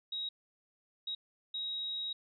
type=tone bursts at uneven times; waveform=sine; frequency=3806 Hz; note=A#7; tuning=35 cents sharp; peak=-35 dBFS; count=3; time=0.12-0.29 / 1.07-1.15 / 1.54-2.13 s; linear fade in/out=5 ms; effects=none

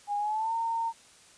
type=tone with pitch glide; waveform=sine; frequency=820 to 915.1 Hz; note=G#5 to A#5; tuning=-22 to -32 cents; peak=-27 dBFS; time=0.07-0.93 s; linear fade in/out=50 ms; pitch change=+190 cents; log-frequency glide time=0.18-0.54 s; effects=white hiss -56 dBFS RMS until 1.37 s + resampled to 22050 Hz

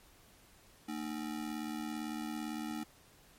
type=ring-modulated tone; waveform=square; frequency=265.2 Hz; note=C4; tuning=23 cents sharp; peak=-35 dBFS; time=0.88-2.84 s; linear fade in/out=10 ms; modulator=38.9 Hz; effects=pink hiss -62 dBFS RMS until 3.38 s + MP3 64 kbps

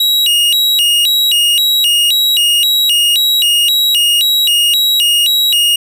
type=tone with vibrato; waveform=45% pulse; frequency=3322 Hz; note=G#7; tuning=in tune; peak=-8 dBFS; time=0-5.76 s; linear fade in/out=5 ms; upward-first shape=square; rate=1.9 Hz; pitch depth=260 cents each way; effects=none

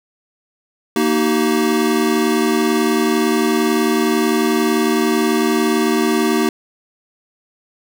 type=chord; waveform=square; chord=Eb major; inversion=second; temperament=equal with one note detuned; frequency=233.1 / 311.1 / 382.2 Hz; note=Bb3 / Eb4 / G4; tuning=0 / 0 / -44 cents; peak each=-19 dBFS; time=0.96-6.49 s; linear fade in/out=2 ms; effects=none

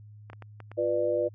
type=clicks; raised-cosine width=0.5 ms; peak=-29 dBFS; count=5; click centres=0.3 / 0.332 / 0.423 / 0.603 / 0.716 s
type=chord; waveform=sine; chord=B diminished; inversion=second; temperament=equal with one note detuned; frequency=349.2 / 493.9 / 596.2 Hz; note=F4 / B4 / D5; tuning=0 / 0 / +26 cents; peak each=-31 / -28 / -27 dBFS; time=0.77-1.29 s; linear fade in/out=20 ms
effects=added 105 Hz sine -46 dBFS peak until 1.34 s

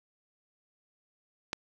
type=click; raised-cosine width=0.2 ms; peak=-14 dBFS; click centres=1.531 s; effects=none

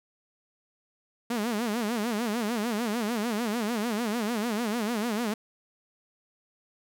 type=tone with vibrato; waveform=sawtooth; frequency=224 Hz; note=A3; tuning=31 cents sharp; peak=-23 dBFS; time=1.3-5.34 s; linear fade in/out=5 ms; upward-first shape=sine; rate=6.7 Hz; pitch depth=160 cents each way; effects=none

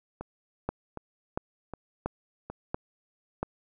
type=two click trains; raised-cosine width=1 ms; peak=-15 / -23 dBFS; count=5 / 4; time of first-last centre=0.69-3.43 / 0.21-2.5 s; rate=1.46 / 1.31 Hz; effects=none

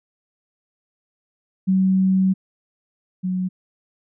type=tone pair in turn; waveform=sine; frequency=189.1 / 184.35 Hz; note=F#3 / F#3; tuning=+38 / -6 cents; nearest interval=unison; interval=44 cents; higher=first; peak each=-14 / -20 dBFS; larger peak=first; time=1.67-2.34 / 3.23-3.49 s; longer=first; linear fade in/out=20 ms; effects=none

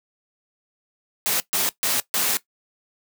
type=noise bursts at uneven times; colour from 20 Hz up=white; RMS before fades=-22 dBFS; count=4; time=1.26-1.4 / 1.53-1.69 / 1.83-2 / 2.14-2.37 s; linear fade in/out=0 ms; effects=noise-tail reverb RT60 0.1 s tail -17 dB re dry + high-pass 150 Hz 12 dB/octave

